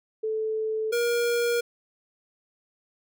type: tone pair in turn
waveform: sine / square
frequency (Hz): 437.4 / 474.5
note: A4 / A#4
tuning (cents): -10 / +31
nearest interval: minor second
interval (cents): 141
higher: second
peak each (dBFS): -25 / -23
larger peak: second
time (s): 0.23-0.92 / 0.92-1.61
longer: neither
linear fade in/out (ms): 10
effects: none